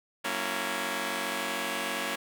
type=chord; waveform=5% pulse; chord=F# dominant seventh; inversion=none; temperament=just; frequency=185 / 231.2 / 277.5 / 333 Hz; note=F#3 / A#3 / C#4 / E4; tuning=0 / -14 / +2 / +18 cents; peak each=-28 / -24 / -25 / -25 dBFS; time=0.24-2.16 s; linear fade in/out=10 ms; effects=none